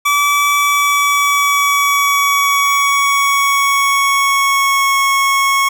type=tone with pitch glide; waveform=25% pulse; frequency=1151 to 1099 Hz; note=D6 to C#6; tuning=-35 to -15 cents; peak=-7 dBFS; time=0.05-5.69 s; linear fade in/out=10 ms; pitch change=-80 cents; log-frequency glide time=0.54-4.98 s; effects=none